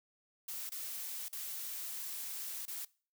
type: noise with dropouts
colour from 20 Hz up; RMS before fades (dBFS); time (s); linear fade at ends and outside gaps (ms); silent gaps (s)
blue; -42; 0.48-2.85; 5; 0.694-0.718 / 1.284-1.327 / 2.655-2.679
effects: noise-tail reverb RT60 0.4 s tail -22 dB re dry